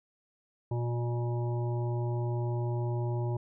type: harmonic tone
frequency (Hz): 119.8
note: A#2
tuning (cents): +48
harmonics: 1 / 3 / 5 / 7 / 8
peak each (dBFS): -29 / -37 / -43 / -44 / -47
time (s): 0.71-3.37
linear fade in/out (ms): 5
effects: none

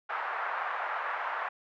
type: band-pass noise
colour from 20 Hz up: white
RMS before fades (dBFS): -34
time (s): 0.09-1.49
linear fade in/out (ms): 10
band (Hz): 700 to 1600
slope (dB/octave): 24
effects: none

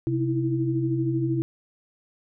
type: tone cluster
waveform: sine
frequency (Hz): 130.6 / 317.8 / 330.6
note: C3 / D#4 / E4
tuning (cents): -3 / +37 / +5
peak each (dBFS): -25 / -33 / -25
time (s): 0.07-1.42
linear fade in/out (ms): 0
effects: none

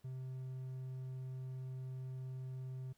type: tone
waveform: triangle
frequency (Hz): 129.8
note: C3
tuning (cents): -13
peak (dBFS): -40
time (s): 0.04-2.93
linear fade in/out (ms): 10
effects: pink hiss -75 dBFS RMS until 2.97 s

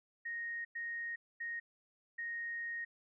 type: tone bursts at uneven times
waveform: sine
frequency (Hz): 1864.7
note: A#6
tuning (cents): 0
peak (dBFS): -38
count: 4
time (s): 0.25-0.65 / 0.75-1.16 / 1.4-1.6 / 2.18-2.85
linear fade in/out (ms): 10
effects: none

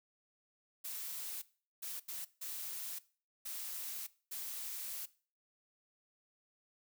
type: noise bursts at uneven times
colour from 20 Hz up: blue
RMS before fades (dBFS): -43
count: 6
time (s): 0.84-1.42 / 1.82-2 / 2.08-2.25 / 2.41-2.99 / 3.45-4.07 / 4.31-5.06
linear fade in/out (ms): 10
effects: noise-tail reverb RT60 0.4 s tail -19 dB re dry

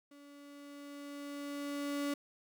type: tone with level ramp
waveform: 35% pulse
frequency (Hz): 285.7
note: D4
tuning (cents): -48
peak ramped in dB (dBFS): -53 to -31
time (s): 0.11-2.14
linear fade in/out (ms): 5
effects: none

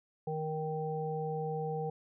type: harmonic tone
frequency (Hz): 156.2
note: D#3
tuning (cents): +7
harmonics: 1 / 3 / 5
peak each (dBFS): -37 / -36 / -39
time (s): 0.27-1.9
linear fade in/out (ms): 5
effects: none

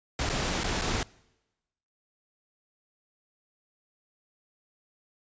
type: noise with dropouts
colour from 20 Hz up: pink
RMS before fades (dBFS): -29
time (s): 0.19-1.03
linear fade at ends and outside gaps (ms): 2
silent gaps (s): 0.292-0.297 / 0.635-0.641 / 0.814-0.818
effects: noise-tail reverb RT60 1.0 s tail -24 dB re dry + resampled to 16000 Hz

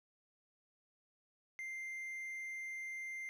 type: tone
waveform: triangle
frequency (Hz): 2093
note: C7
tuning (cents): 0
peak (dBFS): -40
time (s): 1.59-3.29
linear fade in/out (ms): 0
effects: none

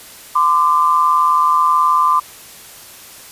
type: tone pair together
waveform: sine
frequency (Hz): 1026.4 / 1185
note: C6 / D6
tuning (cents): -34 / +15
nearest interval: major second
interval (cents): 249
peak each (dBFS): -13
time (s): 0.35-2.2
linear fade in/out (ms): 10
effects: white hiss -38 dBFS RMS until 3.31 s + resampled to 32000 Hz

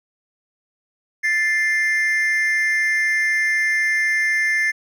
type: tone pair together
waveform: triangle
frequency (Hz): 1760 / 2096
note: A6 / C7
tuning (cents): 0 / +2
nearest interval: minor third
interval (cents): 302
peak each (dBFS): -17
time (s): 1.23-4.72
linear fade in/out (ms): 20
effects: tanh soft clip ceiling -9 dBFS

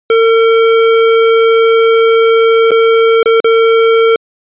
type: tone with dropouts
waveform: square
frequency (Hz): 453.5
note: A#4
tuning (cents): -48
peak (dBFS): -6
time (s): 0.1-4.16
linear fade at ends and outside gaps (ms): 2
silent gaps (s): 2.708-2.716 / 3.23-3.258 / 3.403-3.444
effects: resampled to 8000 Hz

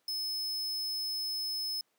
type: tone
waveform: 45% pulse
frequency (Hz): 5200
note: E8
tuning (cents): -24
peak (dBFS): -33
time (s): 0.08-1.81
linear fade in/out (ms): 2
effects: pink hiss -75 dBFS RMS until 1.98 s + high-pass 300 Hz 12 dB/octave

